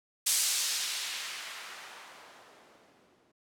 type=noise with low-pass filter sweep; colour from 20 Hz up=violet; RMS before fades=-36 dBFS; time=0.26-3.32 s; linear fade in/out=10 ms; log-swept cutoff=7900 to 250 Hz; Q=0.81; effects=none